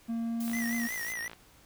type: tone with pitch glide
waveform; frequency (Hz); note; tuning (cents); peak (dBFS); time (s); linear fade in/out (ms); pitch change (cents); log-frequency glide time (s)
triangle; 230 to 234; A#3 to A#3; -23 to +7; -28; 0.08-0.88; 20; +30; 0.22-0.77
type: noise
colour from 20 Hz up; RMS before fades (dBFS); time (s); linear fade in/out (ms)
blue; -43; 0.4-1.13; 5
type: click train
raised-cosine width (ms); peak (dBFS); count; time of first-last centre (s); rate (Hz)
0.3; -28; 49; 0.48-1.333; 56.3
type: tone with vibrato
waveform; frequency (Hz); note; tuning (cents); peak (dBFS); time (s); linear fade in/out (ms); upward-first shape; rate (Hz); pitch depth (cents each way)
square; 1945; B6; -27; -35; 0.53-1.28; 5; triangle; 5.5; 110
effects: pink hiss -59 dBFS RMS until 1.65 s